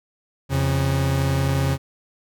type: tone pair together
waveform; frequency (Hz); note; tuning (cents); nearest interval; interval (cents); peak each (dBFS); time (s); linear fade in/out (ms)
40% pulse; 85.69 / 136.5; F2 / C#3; -32 / -26; minor sixth; 806; -23 / -19; 0.49-1.78; 50
effects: none